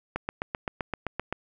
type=click train; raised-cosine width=0.5 ms; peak=-14 dBFS; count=10; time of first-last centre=0.16-1.326 s; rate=7.72 Hz; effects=none